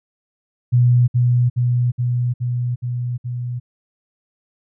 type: tone with echo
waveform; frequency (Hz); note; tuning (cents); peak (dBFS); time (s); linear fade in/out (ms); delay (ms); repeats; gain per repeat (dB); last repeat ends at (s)
sine; 122.5; B2; -14; -10; 0.72-1.08; 20; 420; 6; -2; 3.6
effects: none